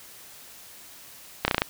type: slowing click train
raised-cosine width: 0.3 ms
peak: -4 dBFS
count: 6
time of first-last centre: 1.45-1.619 s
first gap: 30 ms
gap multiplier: 1.06
effects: white hiss -47 dBFS RMS until 1.69 s